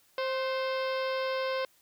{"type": "harmonic tone with a mistuned harmonic", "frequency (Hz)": 526, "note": "C5", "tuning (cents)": 9, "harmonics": [1, 2, 3, 4, 5, 6, 7, 8, 9, 10], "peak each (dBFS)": [-30, -36, -40, -42, -44, -46, -47, -48, -49, -50], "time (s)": [0.18, 1.65], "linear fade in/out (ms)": 2, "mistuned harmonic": 3, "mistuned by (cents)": -47, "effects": ["white hiss -65 dBFS RMS until 1.81 s"]}